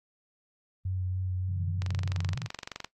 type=tone with vibrato; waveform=sine; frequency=92.5 Hz; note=F#2; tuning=in tune; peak=-29 dBFS; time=0.85-2.35 s; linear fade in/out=5 ms; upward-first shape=sine; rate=3.5 Hz; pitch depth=16 cents each way
type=band-pass noise; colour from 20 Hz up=white; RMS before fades=-39 dBFS; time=1.48-2.49 s; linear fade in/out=10 ms; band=110 to 170 Hz; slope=96 dB/octave
type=click train; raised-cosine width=0.2 ms; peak=-20 dBFS; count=25; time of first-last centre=1.82-2.846 s; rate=23.4 Hz
effects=noise-tail reverb RT60 0.1 s tail -18 dB re dry + AAC 48 kbps